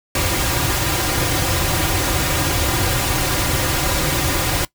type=noise with comb filter; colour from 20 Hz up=pink; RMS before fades=-19 dBFS; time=0.15-4.65 s; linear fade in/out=2 ms; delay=4.6 ms; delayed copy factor=-0.7; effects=noise-tail reverb RT60 0.1 s tail -19 dB re dry